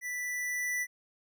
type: tone with level ramp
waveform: square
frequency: 1975.5 Hz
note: B6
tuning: in tune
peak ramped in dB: -35 to -30 dBFS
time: 0.01-0.87 s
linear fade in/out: 50 ms
effects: none